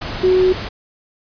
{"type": "tone in noise", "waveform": "sine", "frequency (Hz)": 370, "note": "F#4", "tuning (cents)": 0, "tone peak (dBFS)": -10, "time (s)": [0.23, 0.53], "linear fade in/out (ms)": 10, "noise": "pink", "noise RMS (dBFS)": -26, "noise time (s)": [0.01, 0.69], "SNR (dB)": 13, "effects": ["resampled to 11025 Hz"]}